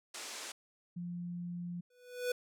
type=band-pass noise; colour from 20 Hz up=white; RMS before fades=-45 dBFS; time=0.14-0.52 s; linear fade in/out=5 ms; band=280 to 8400 Hz; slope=24 dB/octave
type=tone; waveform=sine; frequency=174.8 Hz; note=F3; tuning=2 cents sharp; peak=-38 dBFS; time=0.96-1.81 s; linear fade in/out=10 ms
type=tone with exponential growth; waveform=square; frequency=493.9 Hz; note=B4; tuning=in tune; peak=-30 dBFS; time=1.9-2.32 s; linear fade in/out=5 ms; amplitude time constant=90 ms
effects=none